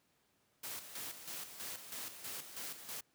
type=noise with tremolo; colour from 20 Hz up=white; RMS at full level=-44 dBFS; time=0.63-3.01 s; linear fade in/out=10 ms; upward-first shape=square; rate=3.1 Hz; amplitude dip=60%; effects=pink hiss -75 dBFS RMS until 3.14 s + high-pass 100 Hz 12 dB/octave